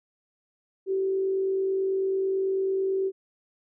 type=tone with frequency modulation; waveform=sine; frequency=383.9 Hz; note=G4; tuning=36 cents flat; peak=-23 dBFS; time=0.86-3.12 s; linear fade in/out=50 ms; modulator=49.1 Hz; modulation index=0.24; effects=none